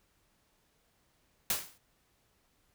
white noise with exponential decay, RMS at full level -27 dBFS, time 1.5-1.78 s, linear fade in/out 2 ms, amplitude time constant 59 ms, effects pink hiss -72 dBFS RMS until 2.74 s

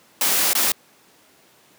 white noise with dropouts, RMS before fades -19 dBFS, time 0.21-0.72 s, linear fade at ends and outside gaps 2 ms, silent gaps 0.533-0.551 s, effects pink hiss -54 dBFS RMS until 1.78 s + high-pass 200 Hz 12 dB/octave

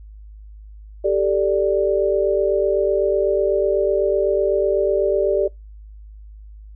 sine chord, G suspended second, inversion none, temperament equal, 392 / 440 / 587.3 Hz, G4 / A4 / D5, 0 / 0 / 0 cents, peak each -19 / -22 / -19 dBFS, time 1.04-5.48 s, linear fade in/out 10 ms, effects noise-tail reverb RT60 0.2 s tail -24 dB re dry + added 52 Hz sine -37 dBFS peak until 6.75 s

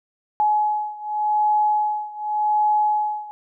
sine beating tone pair, 845 / 845.87 Hz, G#5 / G#5, +30 / +32 cents, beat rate 0.87 Hz, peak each -20 / -22 dBFS, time 0.4-3.31 s, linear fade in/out 0 ms, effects none

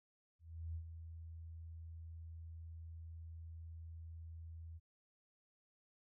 sine tone with ADSR envelope, 82 Hz, E2, 9 cents flat, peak -40 dBFS, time 0.39-4.8 s, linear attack 360 ms, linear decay 81 ms, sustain -8 dB, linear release 35 ms, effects none

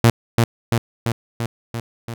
sawtooth tone with echo, 116.54 Hz, A#2, in tune, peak -5 dBFS, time 0.04-0.1 s, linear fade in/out 0 ms, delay 340 ms, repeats 6, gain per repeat -3 dB, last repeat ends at 2.14 s, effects none

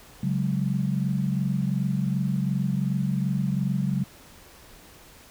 sine chord, C# suspended fourth, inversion none, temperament equal, 138.59 / 185 / 207.7 Hz, C#3 / F#3 / G#3, 0 / 0 / 0 cents, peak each -26 / -26 / -30 dBFS, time 0.23-4.04 s, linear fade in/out 5 ms, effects pink hiss -50 dBFS RMS until 5.3 s

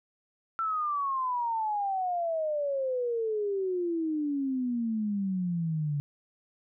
sine exponential sweep, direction down, 1346 to 142.4 Hz, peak -27 dBFS, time 0.59-6 s, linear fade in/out 0 ms, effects none

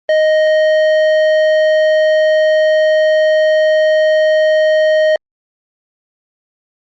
sine tone with tanh clipping, 622.3 Hz, D#5, in tune, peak -10 dBFS, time 0.09-5.16 s, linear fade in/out 2 ms, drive 11 dB, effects Opus 32 kbps

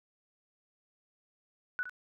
sine tone with echo, 1480 Hz, F#6, in tune, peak -30 dBFS, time 1.79-1.83 s, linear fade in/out 0 ms, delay 65 ms, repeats 1, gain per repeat -10 dB, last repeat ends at 1.895 s, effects none

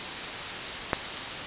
click, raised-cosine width 0.5 ms, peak -7 dBFS, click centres 0.932 s, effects white hiss -33 dBFS RMS until 1.46 s + resampled to 8000 Hz

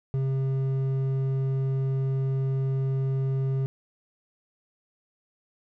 sine tone with hard clipping, 134 Hz, C3, 42 cents sharp, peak -25 dBFS, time 0.14-3.66 s, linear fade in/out 0 ms, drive 6 dB, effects none

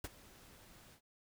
pink noise with ADSR envelope, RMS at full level -41 dBFS, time 0.04-1.01 s, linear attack 4 ms, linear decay 33 ms, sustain -19 dB, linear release 81 ms, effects none

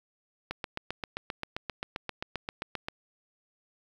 click train, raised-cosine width 0.3 ms, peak -17 dBFS, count 19, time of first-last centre 0.51-2.885 s, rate 7.58 Hz, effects 8-bit

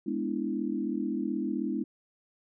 sine chord, E dominant seventh, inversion first, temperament equal, 207.7 / 246.9 / 293.7 / 329.6 Hz, G#3 / B3 / D4 / E4, 0 / 0 / 0 / 0 cents, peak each -34 dBFS, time 0.06-1.84 s, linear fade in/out 10 ms, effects none

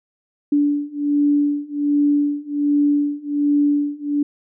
sine beating tone pair, 289.5 / 290.8 Hz, D4 / D4, -25 / -17 cents, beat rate 1.3 Hz, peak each -19 / -18 dBFS, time 0.52-4.23 s, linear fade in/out 5 ms, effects none

